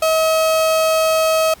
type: tone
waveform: 35% pulse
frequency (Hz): 639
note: D#5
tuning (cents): +46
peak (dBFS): -11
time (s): 0.02-1.54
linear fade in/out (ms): 5
effects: pink hiss -44 dBFS RMS until 1.6 s + MP3 96 kbps